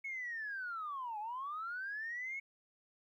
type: linear two-way sweep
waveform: sine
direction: down then up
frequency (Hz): 2209 to 820 to 2209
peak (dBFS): -38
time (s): 0.04-2.4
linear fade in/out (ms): 10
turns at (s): 1.19
effects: tanh soft clip ceiling -34 dBFS + 13-bit